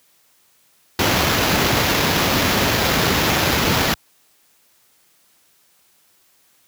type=noise with sample-and-hold; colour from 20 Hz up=pink; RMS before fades=-17 dBFS; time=0.99-3.94 s; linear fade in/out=2 ms; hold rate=8820 Hz; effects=white hiss -58 dBFS RMS until 6.67 s + high-pass 80 Hz 12 dB/octave